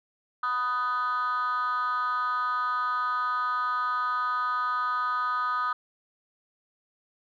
sine tone with frequency modulation, 1244.5 Hz, D#6, in tune, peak -23 dBFS, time 0.43-5.73 s, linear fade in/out 5 ms, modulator 252 Hz, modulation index 0.77, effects tanh soft clip ceiling -23 dBFS

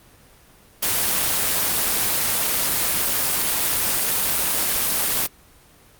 white noise with amplitude modulation, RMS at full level -19 dBFS, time 0.82-5.27 s, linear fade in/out 10 ms, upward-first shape sine, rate 183 Hz, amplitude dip 35%, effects pink hiss -51 dBFS RMS until 5.99 s + Opus 24 kbps

